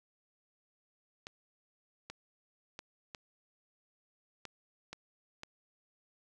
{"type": "clicks", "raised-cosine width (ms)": 0.2, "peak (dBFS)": -26, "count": 7, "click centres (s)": [1.269, 2.1, 2.791, 3.148, 4.453, 4.93, 5.434], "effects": []}